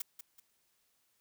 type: noise with echo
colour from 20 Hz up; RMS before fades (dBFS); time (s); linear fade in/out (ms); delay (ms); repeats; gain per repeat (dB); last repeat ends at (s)
blue; -37; 0-0.02; 5; 190; 2; -9; 0.4
effects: white hiss -75 dBFS RMS until 1.2 s